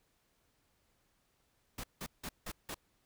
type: noise bursts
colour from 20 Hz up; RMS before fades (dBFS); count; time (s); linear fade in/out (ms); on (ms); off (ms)
pink; -42; 5; 1.78-2.745; 5; 57; 170
effects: pink hiss -75 dBFS RMS until 3.05 s